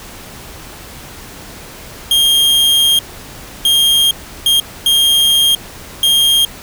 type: tone bursts at uneven times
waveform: 45% pulse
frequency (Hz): 3223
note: G7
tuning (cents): +47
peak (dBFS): -8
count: 5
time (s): 2.11-2.99 / 3.65-4.11 / 4.46-4.6 / 4.86-5.55 / 6.03-6.45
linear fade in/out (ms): 2
effects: pink hiss -33 dBFS RMS until 6.62 s